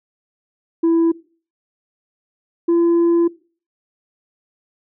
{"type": "tone pair in turn", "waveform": "sine", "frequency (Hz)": [331.7, 339.6], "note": ["E4", "F4"], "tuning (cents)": [11, -48], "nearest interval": "unison", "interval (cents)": 41, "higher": "second", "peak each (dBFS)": -9, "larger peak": "neither", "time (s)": [[0.83, 1.12], [2.68, 3.28]], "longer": "second", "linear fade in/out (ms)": 10, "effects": ["noise-tail reverb RT60 0.4 s tail -22 dB re dry", "tanh soft clip ceiling -11 dBFS"]}